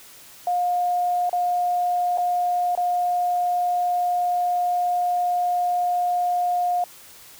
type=tone with dropouts; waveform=sine; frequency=712 Hz; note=F5; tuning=33 cents sharp; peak=-19 dBFS; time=0.47-6.84 s; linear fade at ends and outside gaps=2 ms; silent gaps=1.295-1.329 / 2.175-2.182 / 2.752-2.775 s; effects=white hiss -46 dBFS RMS until 7.39 s